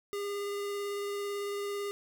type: tone with vibrato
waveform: square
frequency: 405.1 Hz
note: G#4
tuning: 43 cents flat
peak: -34 dBFS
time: 0.13-1.91 s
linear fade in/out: 0 ms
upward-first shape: square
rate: 18 Hz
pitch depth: 8 cents each way
effects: none